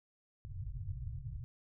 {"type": "low-pass noise", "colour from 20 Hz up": "white", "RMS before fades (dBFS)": -42, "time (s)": [0.45, 1.44], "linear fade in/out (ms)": 0, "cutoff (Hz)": 140, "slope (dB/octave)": 96, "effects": []}